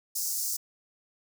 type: high-pass noise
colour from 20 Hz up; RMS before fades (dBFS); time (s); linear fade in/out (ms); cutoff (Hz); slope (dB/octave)
pink; -31; 0.15-0.57; 10; 5200; 48
effects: none